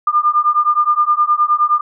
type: beating tone pair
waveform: sine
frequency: 1200 / 1209.6 Hz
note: D6 / D#6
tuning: +37 / -49 cents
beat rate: 9.6 Hz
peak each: -14 dBFS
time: 0.07-1.81 s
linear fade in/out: 5 ms
effects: none